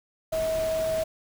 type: tone in noise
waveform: sine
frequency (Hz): 641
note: E5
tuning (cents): -49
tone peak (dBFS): -24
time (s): 0.32-1.04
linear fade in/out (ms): 10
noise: pink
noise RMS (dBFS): -37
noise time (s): 0.32-1.04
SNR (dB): +10
effects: none